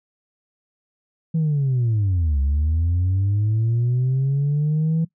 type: linear two-way sweep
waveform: sine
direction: down then up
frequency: 164.81 to 67.5 to 164.81 Hz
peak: -15 dBFS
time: 1.34-5.05 s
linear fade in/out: 10 ms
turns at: 2.4 s
effects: noise-tail reverb RT60 0.1 s tail -21 dB re dry + tanh soft clip ceiling -15 dBFS